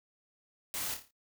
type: noise with echo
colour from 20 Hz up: white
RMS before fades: -37 dBFS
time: 0.74-0.94 s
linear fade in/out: 0 ms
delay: 28 ms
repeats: 6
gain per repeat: -6 dB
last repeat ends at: 1.108 s
effects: noise-tail reverb RT60 0.1 s tail -18 dB re dry